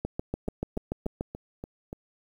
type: two click trains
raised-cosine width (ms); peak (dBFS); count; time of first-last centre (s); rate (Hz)
2; -23 / -16; 6 / 9; 0.48-1.929 / 0.05-1.209; 3.45 / 6.9
effects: 9-bit